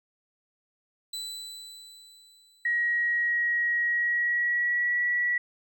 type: tone with exponential decay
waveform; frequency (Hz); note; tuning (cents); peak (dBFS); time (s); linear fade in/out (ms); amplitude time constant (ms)
35% pulse; 3985; B7; +15; -30; 1.13-3.3; 5; 470
type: tone with pitch glide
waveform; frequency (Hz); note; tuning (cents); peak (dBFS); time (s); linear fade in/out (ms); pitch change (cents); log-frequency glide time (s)
sine; 1900 to 1939.9; A#6 to B6; +33 to -32; -23; 2.65-5.38; 5; +35; 3.86-5.03
effects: none